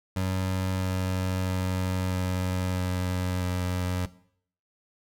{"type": "tone with pitch steps", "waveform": "25% pulse", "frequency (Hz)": [93.7, 93.05, 92.41, 91.77, 91.14, 90.51], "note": ["F#2", "F#2", "F#2", "F#2", "F#2", "F#2"], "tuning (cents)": [22, 10, -2, -14, -26, -38], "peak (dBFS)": -22, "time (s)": [0.16, 4.06], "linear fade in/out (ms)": 5, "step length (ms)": 650, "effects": ["noise-tail reverb RT60 0.6 s tail -17 dB re dry"]}